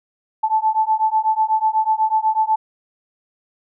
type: beating tone pair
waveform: sine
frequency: 870 / 878.1 Hz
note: A5 / A5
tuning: -20 / -4 cents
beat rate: 8.1 Hz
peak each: -18 dBFS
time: 0.43-2.56 s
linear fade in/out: 10 ms
effects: none